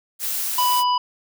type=noise; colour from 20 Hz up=blue; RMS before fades=-25 dBFS; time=0.19-0.84 s; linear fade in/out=50 ms
type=harmonic tone; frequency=990 Hz; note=B5; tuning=4 cents sharp; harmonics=1 / 3 / 5; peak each=-17 / -27 / -31 dBFS; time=0.58-0.98 s; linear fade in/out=5 ms
effects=none